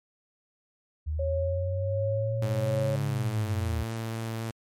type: exponential two-way sweep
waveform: sine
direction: up then down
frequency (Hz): 75.1 to 141.7 to 75.1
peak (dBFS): -27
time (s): 1.06-3.84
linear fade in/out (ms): 20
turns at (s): 3.06
type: tone with tremolo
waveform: sine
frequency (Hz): 550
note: C#5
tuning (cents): -14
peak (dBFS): -27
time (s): 1.19-2.96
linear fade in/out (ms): 5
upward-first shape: sine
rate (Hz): 1.4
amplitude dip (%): 50
type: tone with pitch glide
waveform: sawtooth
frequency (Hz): 104.8 to 112.97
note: G#2 to A2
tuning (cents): +16 to +46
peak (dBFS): -27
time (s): 2.42-4.51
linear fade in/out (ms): 5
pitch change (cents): +130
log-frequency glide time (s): 3.21-3.65
effects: MP3 64 kbps